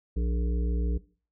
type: harmonic tone with a mistuned harmonic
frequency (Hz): 59.1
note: A#1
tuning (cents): +24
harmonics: 1 / 3 / 5 / 7 / 8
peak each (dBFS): -25 / -35 / -39 / -42 / -43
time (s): 0.16-0.98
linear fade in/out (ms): 10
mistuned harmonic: 8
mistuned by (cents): -46
effects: noise-tail reverb RT60 0.4 s tail -19 dB re dry